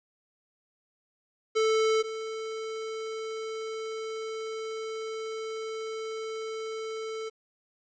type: tone pair in turn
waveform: square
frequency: 440 / 441.8 Hz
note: A4 / A4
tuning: 0 / +7 cents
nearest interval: unison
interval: 7 cents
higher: second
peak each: -23 / -34 dBFS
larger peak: first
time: 1.55-2.03 / 2.03-7.3 s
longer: second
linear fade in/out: 20 ms
effects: resampled to 16000 Hz + 10-bit